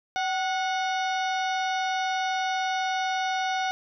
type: harmonic tone with a mistuned harmonic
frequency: 731 Hz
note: F#5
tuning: 21 cents flat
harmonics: 1 / 2 / 3 / 4 / 5 / 6 / 7 / 8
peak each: -26 / -32 / -36 / -40 / -38 / -45 / -47 / -44 dBFS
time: 0.16-3.71 s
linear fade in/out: 0 ms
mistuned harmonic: 1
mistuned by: +59 cents
effects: none